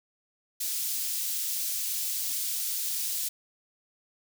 white high-pass noise, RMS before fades -31 dBFS, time 0.6-3.29 s, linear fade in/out 10 ms, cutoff 4200 Hz, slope 12 dB/octave, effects none

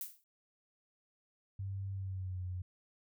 violet noise with exponential decay, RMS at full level -38 dBFS, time 0.01-0.24 s, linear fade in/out 1 ms, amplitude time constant 48 ms
sine tone with pitch glide, 97.5 to 90.97 Hz, G2 to F#2, -9 to -29 cents, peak -37 dBFS, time 1.59-2.62 s, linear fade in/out 5 ms, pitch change -120 cents, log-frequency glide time 1.92-2.42 s
effects none

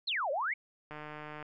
sine exponential two-way sweep, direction down then up, 4435 to 518 to 2319 Hz, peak -30 dBFS, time 0.07-0.54 s, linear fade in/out 10 ms, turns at 0.31 s
click train, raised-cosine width 0.5 ms, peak -29 dBFS, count 79, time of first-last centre 0.91-1.427 s, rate 151 Hz
effects none

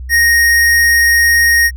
square tone, 1864.7 Hz, A#6, in tune, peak -8 dBFS, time 0.09-1.71 s, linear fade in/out 50 ms, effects added 63 Hz sine -23 dBFS peak until 1.76 s

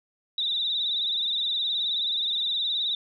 sine tone with vibrato, 3729 Hz, A#7, in tune, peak -24 dBFS, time 0.38-2.95 s, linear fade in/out 2 ms, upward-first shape sine, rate 19 Hz, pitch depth 87 cents each way, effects none

